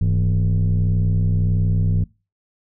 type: tone with frequency modulation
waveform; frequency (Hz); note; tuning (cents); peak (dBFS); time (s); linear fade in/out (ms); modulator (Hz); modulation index
sine; 98; G2; 0; -13; 0.01-2.04; 5; 61.6; 1
effects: noise-tail reverb RT60 0.3 s tail -24 dB re dry + tanh soft clip ceiling -13 dBFS